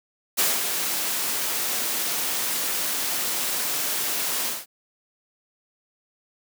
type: noise with ADSR envelope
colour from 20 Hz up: white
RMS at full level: -20 dBFS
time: 0.37-4.66 s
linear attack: 24 ms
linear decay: 200 ms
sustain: -6 dB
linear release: 190 ms
effects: high-pass 200 Hz 12 dB/octave